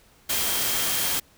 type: tone in noise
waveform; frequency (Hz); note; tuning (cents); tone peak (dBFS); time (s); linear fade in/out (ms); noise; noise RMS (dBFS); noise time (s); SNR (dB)
sine; 3200; G7; +35; -35; 0.29-1.2; 10; white; -25; 0.29-1.2; -13
effects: pink hiss -57 dBFS RMS until 1.37 s